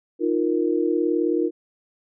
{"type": "chord", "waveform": "sine", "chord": "Eb suspended second", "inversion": "none", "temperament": "just", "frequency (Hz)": [311.1, 350, 466.7], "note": ["Eb4", "F4", "Bb4"], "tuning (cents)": [0, 4, 2], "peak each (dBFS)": [-23, -22, -25], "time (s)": [0.19, 1.51], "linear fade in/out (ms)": 50, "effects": []}